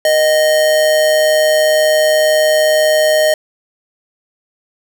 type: tone with amplitude modulation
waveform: square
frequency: 619 Hz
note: D#5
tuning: 9 cents flat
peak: -8 dBFS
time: 0.05-3.34 s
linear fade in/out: 2 ms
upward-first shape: sine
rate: 142 Hz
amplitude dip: 40%
effects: none